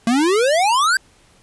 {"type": "exponential sweep", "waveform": "square", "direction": "up", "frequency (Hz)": [223, 1610], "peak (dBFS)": -14, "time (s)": [0.07, 0.97], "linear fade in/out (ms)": 2, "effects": ["pink hiss -53 dBFS RMS until 1.42 s", "resampled to 24000 Hz"]}